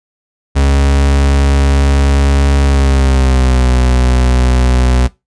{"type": "tone with pitch glide", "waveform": "40% pulse", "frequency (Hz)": [69.3, 62.82], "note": ["C#2", "B1"], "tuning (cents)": [0, 30], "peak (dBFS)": -7, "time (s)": [0.55, 5.08], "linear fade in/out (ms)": 20, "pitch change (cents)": -170, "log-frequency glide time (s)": [2.65, 3.7], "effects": ["noise-tail reverb RT60 0.2 s tail -19 dB re dry", "resampled to 22050 Hz"]}